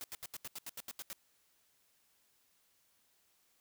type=noise bursts; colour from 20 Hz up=white; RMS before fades=-44 dBFS; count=11; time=0.01-1.13 s; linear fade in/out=0 ms; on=30 ms; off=79 ms; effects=white hiss -73 dBFS RMS until 3.6 s